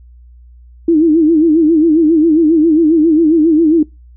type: tone with vibrato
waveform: sine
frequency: 318.9 Hz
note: D#4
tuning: 43 cents sharp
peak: -6 dBFS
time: 0.88-3.83 s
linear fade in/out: 5 ms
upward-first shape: sine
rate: 7.4 Hz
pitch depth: 110 cents each way
effects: noise-tail reverb RT60 0.2 s tail -22 dB re dry + added 60 Hz sine -37 dBFS peak until 4.16 s